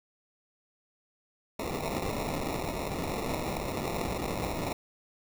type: noise with sample-and-hold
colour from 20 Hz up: white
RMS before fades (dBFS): -33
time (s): 1.59-4.73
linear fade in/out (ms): 5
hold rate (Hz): 1575
effects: none